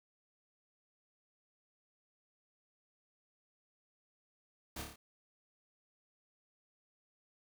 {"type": "noise with echo", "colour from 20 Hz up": "pink", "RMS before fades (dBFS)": -44, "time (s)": [4.76, 4.82], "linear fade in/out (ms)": 5, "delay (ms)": 28, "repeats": 5, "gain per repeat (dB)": -3, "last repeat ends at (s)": 4.96, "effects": []}